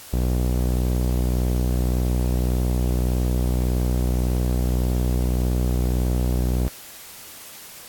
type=tone with low-pass filter; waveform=sawtooth; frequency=61.74 Hz; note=B1; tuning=in tune; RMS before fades=-21 dBFS; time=0.13-6.68 s; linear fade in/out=0 ms; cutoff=510 Hz; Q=0.72; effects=white hiss -41 dBFS RMS until 7.88 s + AAC 64 kbps